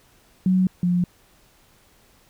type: tone pair in turn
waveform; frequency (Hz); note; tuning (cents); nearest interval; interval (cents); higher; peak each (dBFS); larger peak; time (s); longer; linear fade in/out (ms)
sine; 185.6 / 177.27; F#3 / F3; +6 / +26; minor second; 80; first; -15 / -17; first; 0.46-0.67 / 0.83-1.04; neither; 2
effects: pink hiss -57 dBFS RMS until 2.29 s

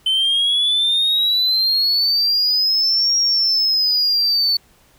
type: exponential two-way sweep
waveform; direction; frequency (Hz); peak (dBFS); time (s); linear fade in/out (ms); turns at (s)
triangle; up then down; 3063 to 5620 to 4453; -12; 0.06-4.57; 5; 3.17
effects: tanh soft clip ceiling -9 dBFS + pink hiss -54 dBFS RMS until 4.98 s

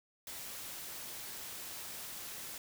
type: noise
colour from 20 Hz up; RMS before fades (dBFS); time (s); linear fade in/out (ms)
white; -45; 0.27-2.58; 2
effects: none

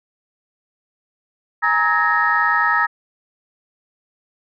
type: tone cluster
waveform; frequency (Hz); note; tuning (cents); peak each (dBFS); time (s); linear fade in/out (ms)
sine; 829 / 939 / 1283 / 1677 / 1855; G#5 / A#5 / E6 / G#6 / A#6; -3 / +12 / -47 / +16 / -9; -26 / -21 / -18 / -21 / -19; 1.62-2.87; 20
effects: tanh soft clip ceiling -4 dBFS

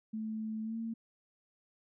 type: tone with pitch glide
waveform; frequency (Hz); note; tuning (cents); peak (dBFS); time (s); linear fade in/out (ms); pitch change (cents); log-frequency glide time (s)
sine; 218.7 to 226.9; A3 to A#3; -10 to -47; -35; 0.13-0.94; 10; +63; 0.63-0.76
effects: none

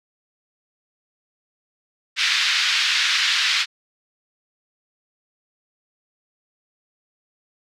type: band-pass noise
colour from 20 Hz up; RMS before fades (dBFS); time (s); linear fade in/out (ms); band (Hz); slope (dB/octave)
white; -20; 2.16-3.66; 50; 1500 to 4500; 24
effects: none

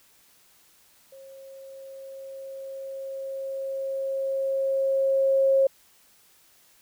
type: tone with level ramp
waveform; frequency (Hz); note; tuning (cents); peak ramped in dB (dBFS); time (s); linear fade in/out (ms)
sine; 540; C#5; -45; -44 to -16; 1.12-5.67; 5
effects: white hiss -59 dBFS RMS until 6.81 s

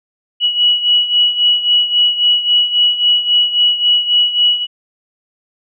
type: beating tone pair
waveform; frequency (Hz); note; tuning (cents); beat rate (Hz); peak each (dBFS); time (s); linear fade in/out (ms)
sine; 2927 / 2930.7; F#7 / F#7; -19 / -17; 3.7; -11 / -16; 0.4-4.67; 50
effects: none

